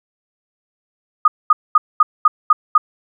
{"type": "tone bursts", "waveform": "sine", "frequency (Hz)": 1236, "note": "D#6", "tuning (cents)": -12, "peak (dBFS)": -6, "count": 7, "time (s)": [1.25, 2.78], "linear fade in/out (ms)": 5, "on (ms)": 30, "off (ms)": 220, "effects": []}